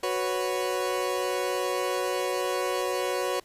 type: chord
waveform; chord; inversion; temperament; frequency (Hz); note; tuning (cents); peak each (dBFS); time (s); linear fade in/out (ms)
30% pulse; F# suspended fourth; none; equal; 370 / 493.9 / 554.4; F#4 / B4 / C#5; 0 / 0 / 0; -28; 0.03-3.4; 5
effects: pink hiss -58 dBFS RMS until 3.44 s + resampled to 32000 Hz